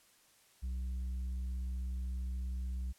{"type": "tone with tanh clipping", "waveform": "sine", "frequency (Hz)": 63.1, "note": "B1", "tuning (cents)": 38, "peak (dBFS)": -36, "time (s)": [0.62, 2.93], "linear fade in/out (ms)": 20, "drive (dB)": 4, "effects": ["white hiss -66 dBFS RMS until 2.98 s", "low-pass 12000 Hz 12 dB/octave"]}